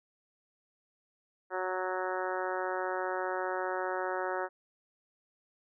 harmonic tone, 185 Hz, F#3, in tune, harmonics 2 / 3 / 4 / 5 / 6 / 7 / 8 / 9 / 10, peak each -37 / -37 / -39 / -39 / -44 / -41 / -41 / -44 / -47 dBFS, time 1.5-4.49 s, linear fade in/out 50 ms, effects none

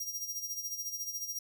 sawtooth tone with tremolo, 5700 Hz, F8, 34 cents sharp, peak -31 dBFS, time 0-1.39 s, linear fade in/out 5 ms, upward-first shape sine, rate 14 Hz, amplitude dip 65%, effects none

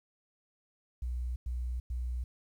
sine tone bursts, 61.3 Hz, B1, 12 cents flat, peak -32 dBFS, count 3, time 1.02-2.24 s, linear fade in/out 5 ms, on 340 ms, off 100 ms, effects 11-bit

